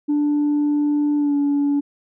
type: tone with pitch glide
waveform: sine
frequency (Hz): 293.7 to 285.8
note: D4 to D4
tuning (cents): 0 to -47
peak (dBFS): -14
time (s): 0.08-1.81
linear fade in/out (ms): 20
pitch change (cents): -47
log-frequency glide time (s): 1.17-1.35
effects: tanh soft clip ceiling -14 dBFS